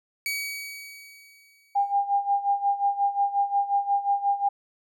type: tone with exponential decay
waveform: sawtooth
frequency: 2265 Hz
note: C#7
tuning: 37 cents sharp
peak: -22 dBFS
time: 0.26-1.92 s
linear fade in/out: 1 ms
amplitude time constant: 360 ms
type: tone with tremolo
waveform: sine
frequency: 803 Hz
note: G5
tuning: 41 cents sharp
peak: -18 dBFS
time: 1.75-4.49 s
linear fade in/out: 10 ms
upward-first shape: sine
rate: 5.6 Hz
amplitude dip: 80%
effects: none